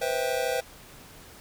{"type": "chord", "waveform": "square", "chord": "C major seventh", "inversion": "third", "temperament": "just", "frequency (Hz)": [490.5, 523.3, 654.1, 784.9], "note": ["B4", "C5", "E5", "G5"], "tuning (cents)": [-12, 0, -14, 2], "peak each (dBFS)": [-31, -31, -33, -34], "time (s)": [0.01, 0.61], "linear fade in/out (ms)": 10, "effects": ["pink hiss -49 dBFS RMS until 1.4 s"]}